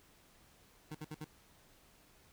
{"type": "tone bursts", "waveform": "25% pulse", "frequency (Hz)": 153.7, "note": "D#3", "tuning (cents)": -21, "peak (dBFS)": -38, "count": 4, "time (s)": [0.91, 1.245], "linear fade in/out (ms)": 5, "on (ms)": 38, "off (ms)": 61, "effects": ["pink hiss -65 dBFS RMS until 2.32 s"]}